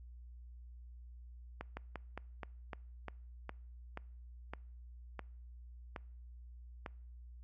slowing click train, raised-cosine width 0.5 ms, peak -27 dBFS, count 13, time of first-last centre 1.61-6.862 s, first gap 160 ms, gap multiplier 1.17, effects noise-tail reverb RT60 0.6 s tail -25 dB re dry + added 60 Hz sine -50 dBFS peak until 7.43 s

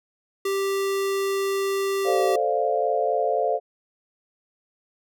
square tone with pitch glide, 392 to 386.8 Hz, G4 to G4, 0 to -23 cents, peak -23 dBFS, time 0.45-2.36 s, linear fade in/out 5 ms, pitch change -23 cents, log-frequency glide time 2.01-2.19 s
sine chord, D minor seventh, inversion second, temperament equal, 440 / 523.3 / 587.3 / 698.5 Hz, A4 / C5 / D5 / F5, 0 / 0 / 0 / 0 cents, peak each -26 / -26 / -27 / -24 dBFS, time 2.04-3.6 s, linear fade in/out 50 ms
effects none

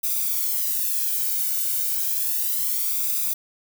violet noise with flanger, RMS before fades -24 dBFS, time 0.03-3.34 s, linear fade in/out 10 ms, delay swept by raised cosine 0.82 to 1.37 ms, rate 0.32 Hz, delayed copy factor +0.95, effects none

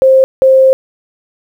sine tone pair in turn, 528 / 528 Hz, C5 / C5, +16 / +16 cents, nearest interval unison, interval 0 cents, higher neither, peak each -3 dBFS, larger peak neither, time 0.02-0.24 / 0.42-0.73 s, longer second, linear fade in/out 0 ms, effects 7-bit

